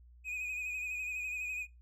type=tone with vibrato; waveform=triangle; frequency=2489 Hz; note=D#7; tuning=in tune; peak=-34 dBFS; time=0.24-1.67 s; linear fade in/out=50 ms; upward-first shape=sine; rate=12 Hz; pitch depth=41 cents each way; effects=noise-tail reverb RT60 0.2 s tail -18 dB re dry + added 60 Hz sine -55 dBFS peak until 1.81 s